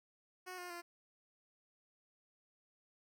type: tone with pitch steps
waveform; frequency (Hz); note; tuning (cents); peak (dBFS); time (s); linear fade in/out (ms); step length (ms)
10% pulse; 366.7 / 356.3 / 346.1; F#4 / F4 / F4; -15 / +35 / -16; -37; 0.46-0.82; 20; 120
effects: none